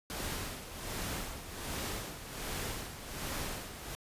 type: noise with tremolo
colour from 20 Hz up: pink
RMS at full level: -37 dBFS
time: 0.1-3.95 s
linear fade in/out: 0 ms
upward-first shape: sine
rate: 1.3 Hz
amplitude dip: 65%
effects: resampled to 32000 Hz